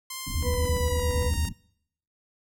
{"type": "tone with pitch glide", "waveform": "5% pulse", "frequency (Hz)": [1049, 929.2], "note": ["C6", "A#5"], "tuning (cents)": [4, -6], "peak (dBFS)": -22, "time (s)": [0.1, 1.49], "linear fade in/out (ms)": 5, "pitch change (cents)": -210, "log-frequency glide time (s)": [0.45, 1.15]}
{"type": "low-pass noise", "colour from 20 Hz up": "pink", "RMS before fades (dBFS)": -35, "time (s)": [0.26, 1.53], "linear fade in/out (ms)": 10, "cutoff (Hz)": 310, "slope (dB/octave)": 96}
{"type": "tone bursts", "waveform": "sine", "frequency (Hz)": 77.9, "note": "D#2", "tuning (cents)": 3, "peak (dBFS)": -23, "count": 10, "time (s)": [0.35, 1.452], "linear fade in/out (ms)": 0, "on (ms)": 76, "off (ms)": 38}
{"type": "harmonic tone", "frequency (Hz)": 493.9, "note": "B4", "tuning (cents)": 0, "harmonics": [1, 2, 4], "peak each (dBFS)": [-28, -37, -43], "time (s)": [0.42, 1.32], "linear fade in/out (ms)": 50}
{"effects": ["noise-tail reverb RT60 0.7 s tail -24 dB re dry"]}